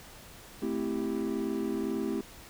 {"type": "chord", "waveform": "triangle", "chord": "A minor seventh", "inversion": "none", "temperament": "equal", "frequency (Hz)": [220, 261.6, 329.6, 392], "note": ["A3", "C4", "E4", "G4"], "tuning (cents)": [0, 0, 0, 0], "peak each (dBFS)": -33, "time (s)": [0.62, 2.21], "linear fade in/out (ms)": 5, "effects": ["pink hiss -50 dBFS RMS until 2.49 s"]}